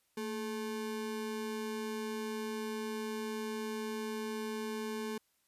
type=ring-modulated tone; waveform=square; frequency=326.3 Hz; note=E4; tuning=18 cents flat; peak=-34 dBFS; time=0.17-5.18 s; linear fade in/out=5 ms; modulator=102 Hz; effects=white hiss -75 dBFS RMS until 5.47 s + resampled to 32000 Hz